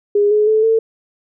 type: tone with pitch steps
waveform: sine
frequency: 410.2 / 422.5 / 435.1 / 448.1 Hz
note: G#4 / G#4 / A4 / A4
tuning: -21 / +30 / -19 / +32 cents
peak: -10 dBFS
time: 0.15-0.79 s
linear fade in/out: 5 ms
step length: 160 ms
effects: none